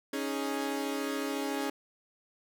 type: chord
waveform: sawtooth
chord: C# suspended second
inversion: none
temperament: equal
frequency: 277.2 / 311.1 / 415.3 Hz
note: C#4 / D#4 / G#4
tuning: 0 / 0 / 0 cents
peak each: -30 / -34 / -33 dBFS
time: 0.13-1.7 s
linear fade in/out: 5 ms
effects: none